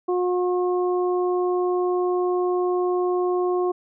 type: harmonic tone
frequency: 360 Hz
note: F#4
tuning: 47 cents flat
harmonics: 1 / 2 / 3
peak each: -20 / -29 / -31 dBFS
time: 0.08-3.72 s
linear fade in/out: 10 ms
effects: none